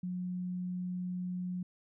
sine tone, 180.7 Hz, F#3, 41 cents flat, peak -34 dBFS, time 0.03-1.63 s, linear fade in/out 5 ms, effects none

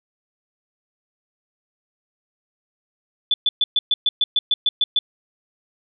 sine tone bursts, 3481 Hz, A7, 19 cents flat, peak -14 dBFS, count 12, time 3.31-4.99 s, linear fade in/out 2 ms, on 30 ms, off 120 ms, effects none

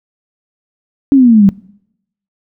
sine exponential sweep, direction down, 284.1 to 190 Hz, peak -3 dBFS, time 1.12-1.49 s, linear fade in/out 0 ms, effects noise-tail reverb RT60 0.8 s tail -24 dB re dry

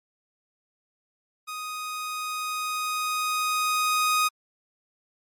sawtooth tone with level ramp, 1247 Hz, D#6, 3 cents sharp, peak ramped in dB -29 to -16 dBFS, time 1.47-4.29 s, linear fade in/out 20 ms, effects MP3 64 kbps

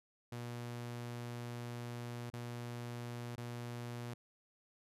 sawtooth tone with dropouts, 120 Hz, B2, 49 cents flat, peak -38 dBFS, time 0.32-4.14 s, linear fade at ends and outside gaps 5 ms, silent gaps 2.301-2.334 / 3.358-3.378 s, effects resampled to 32000 Hz

